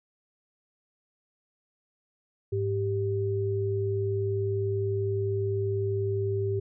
sine tone pair together, 103.83 / 392 Hz, G#2 / G4, 0 / 0 cents, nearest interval octave + major seventh, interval 2300 cents, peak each -28 dBFS, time 2.52-6.6 s, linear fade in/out 10 ms, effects none

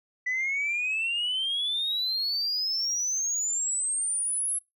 sine exponential sweep, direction up, 1975.5 to 11000 Hz, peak -24 dBFS, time 0.26-4.59 s, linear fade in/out 10 ms, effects noise-tail reverb RT60 0.2 s tail -24 dB re dry + tanh soft clip ceiling -23 dBFS

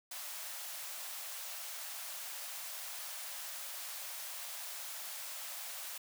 white high-pass noise, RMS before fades -44 dBFS, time 0.11-5.98 s, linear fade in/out 5 ms, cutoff 540 Hz, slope 96 dB/octave, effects none

